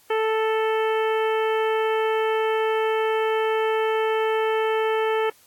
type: harmonic tone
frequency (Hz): 440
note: A4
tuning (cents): 0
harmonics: 1 / 2 / 3 / 4 / 5 / 6 / 7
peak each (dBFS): -21 / -27 / -31 / -33 / -35 / -37 / -38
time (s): 0.1-5.3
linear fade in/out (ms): 5
effects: white hiss -56 dBFS RMS until 5.46 s + AAC 64 kbps